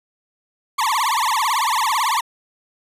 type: tone with vibrato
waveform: 40% pulse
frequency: 1000 Hz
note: B5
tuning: 21 cents sharp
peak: -16 dBFS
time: 0.78-2.21 s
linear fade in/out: 10 ms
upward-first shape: triangle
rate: 18 Hz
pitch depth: 300 cents each way
effects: resampled to 32000 Hz